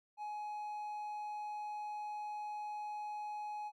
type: tone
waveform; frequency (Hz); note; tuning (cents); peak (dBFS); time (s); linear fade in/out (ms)
triangle; 840; G#5; +19; -38; 0.17-3.72; 50
effects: none